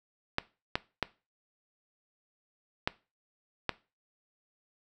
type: clicks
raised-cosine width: 0.3 ms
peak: -11 dBFS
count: 5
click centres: 0.384 / 0.755 / 1.027 / 2.875 / 3.693 s
effects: noise-tail reverb RT60 0.3 s tail -19 dB re dry